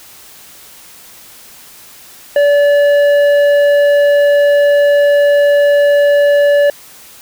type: tone with tanh clipping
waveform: triangle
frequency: 576 Hz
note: D5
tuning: 34 cents flat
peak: -8 dBFS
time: 2.36-6.7 s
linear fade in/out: 2 ms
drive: 13 dB
effects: white hiss -38 dBFS RMS until 7.21 s